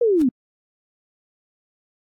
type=linear sweep; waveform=sine; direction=down; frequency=493.9 to 233.1 Hz; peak=-14 dBFS; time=0.01-0.29 s; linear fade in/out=5 ms
type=noise with exponential growth; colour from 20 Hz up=pink; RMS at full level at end=-34 dBFS; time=0.15-0.22 s; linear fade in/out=2 ms; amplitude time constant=15 ms
effects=AAC 48 kbps